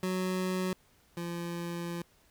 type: tone pair in turn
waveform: 25% pulse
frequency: 185 / 171.62 Hz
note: F#3 / F3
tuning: 0 / -30 cents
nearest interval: minor second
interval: 130 cents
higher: first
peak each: -26 / -31 dBFS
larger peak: first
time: 0.03-0.73 / 1.17-2.02 s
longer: second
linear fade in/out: 2 ms
effects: pink hiss -65 dBFS RMS until 2.3 s